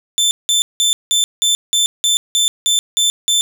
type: tone bursts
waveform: 25% pulse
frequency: 3541 Hz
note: A7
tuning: 10 cents sharp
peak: -8 dBFS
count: 11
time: 0.18-3.41 s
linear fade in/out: 0 ms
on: 130 ms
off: 180 ms
effects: none